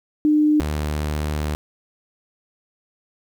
sine / sawtooth tone pair in turn, 301.9 / 75.3 Hz, D4 / D2, +48 / +44 cents, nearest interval 2 octaves, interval 2404 cents, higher first, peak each -13 / -18 dBFS, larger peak first, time 0.25-0.6 / 0.6-1.55 s, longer second, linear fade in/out 0 ms, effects 9-bit

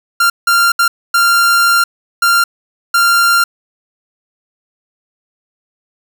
45% pulse tone bursts at uneven times, 1387 Hz, F6, 12 cents flat, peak -8 dBFS, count 6, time 0.2-0.3 / 0.47-0.72 / 0.79-0.88 / 1.14-1.84 / 2.22-2.44 / 2.94-3.44 s, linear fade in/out 5 ms, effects none

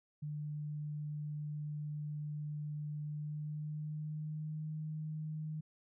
sine tone with pitch glide, 149.4 to 154.85 Hz, D3 to D#3, +30 to -8 cents, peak -38 dBFS, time 0.22-5.61 s, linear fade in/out 10 ms, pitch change +62 cents, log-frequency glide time 3.04-4.7 s, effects none

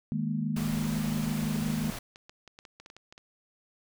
sine chord, D# suspended fourth, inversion none, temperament just, 155.56 / 207.4 / 233.3 Hz, D#3 / G#3 / A#3, 0 / -2 / +2 cents, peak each -32 dBFS, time 0.12-1.9 s, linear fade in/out 0 ms
pink noise, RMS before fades -39 dBFS, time 0.56-1.99 s, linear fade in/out 5 ms
clicks, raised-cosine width 0.2 ms, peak -31 dBFS, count 12, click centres 1.973 / 2.159 / 2.295 / 2.477 / 2.589 / 2.652 / 2.8 / 2.861 / 2.901 / 2.966 / 3.125 / 3.179 s
effects none

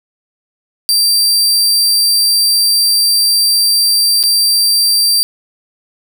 sawtooth tone with dropouts, 4699 Hz, D8, in tune, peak -6 dBFS, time 0.89-5.23 s, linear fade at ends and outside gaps 0 ms, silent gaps 4.229-4.237 s, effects none

